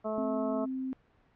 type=harmonic tone; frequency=216.8 Hz; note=A3; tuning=25 cents flat; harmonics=1 / 2 / 3 / 4 / 5 / 6; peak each=-37 / -38 / -33 / -45 / -42 / -44 dBFS; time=0.04-0.66 s; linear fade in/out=20 ms
type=tone; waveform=sine; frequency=261.6 Hz; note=C4; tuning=in tune; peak=-32 dBFS; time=0.18-0.93 s; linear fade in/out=0 ms
effects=pink hiss -66 dBFS RMS until 1.35 s + low-pass 2000 Hz 12 dB/octave